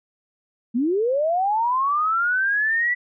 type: linear sweep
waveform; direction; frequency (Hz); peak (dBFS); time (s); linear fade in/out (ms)
sine; up; 220 to 1975.5; -18; 0.74-2.95; 20
effects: none